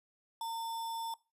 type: tone with sample-and-hold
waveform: sine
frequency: 912 Hz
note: A#5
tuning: 38 cents flat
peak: -35 dBFS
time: 0.41-1.14 s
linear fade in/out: 2 ms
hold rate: 4410 Hz
effects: noise-tail reverb RT60 0.3 s tail -22 dB re dry + resampled to 32000 Hz